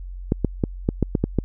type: clicks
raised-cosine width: 3 ms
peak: -5 dBFS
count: 8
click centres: 0.321 / 0.447 / 0.638 / 0.889 / 1.027 / 1.152 / 1.24 / 1.387 s
effects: added 45 Hz sine -31 dBFS peak until 1.44 s